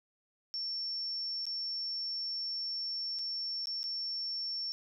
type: tone with dropouts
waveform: sine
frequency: 5440 Hz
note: F8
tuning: 46 cents flat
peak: -34 dBFS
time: 0.54-4.72 s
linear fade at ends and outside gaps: 0 ms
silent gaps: 1.454-1.466 / 3.188-3.192 / 3.657-3.671 / 3.831-3.84 s
effects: none